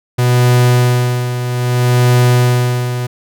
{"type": "tone with tremolo", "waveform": "45% pulse", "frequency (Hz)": 123.47, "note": "B2", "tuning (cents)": 0, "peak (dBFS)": -7, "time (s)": [0.18, 3.07], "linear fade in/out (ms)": 10, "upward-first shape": "sine", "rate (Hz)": 0.62, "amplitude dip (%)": 65, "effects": []}